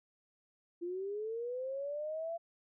sine linear sweep, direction up, 340 to 680 Hz, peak -36 dBFS, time 0.81-2.38 s, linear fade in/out 20 ms, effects none

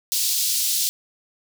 pink high-pass noise, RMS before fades -22 dBFS, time 0.12-0.89 s, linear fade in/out 0 ms, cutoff 3900 Hz, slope 24 dB/octave, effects none

